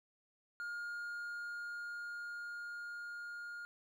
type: tone with level ramp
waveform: triangle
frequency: 1419 Hz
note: F6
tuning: 27 cents sharp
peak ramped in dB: -38 to -42 dBFS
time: 0.6-3.65 s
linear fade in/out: 0 ms
effects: none